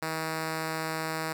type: tone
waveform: 5% pulse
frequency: 159.7 Hz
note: D#3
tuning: 45 cents sharp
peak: -19 dBFS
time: 0.02-1.33 s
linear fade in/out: 5 ms
effects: none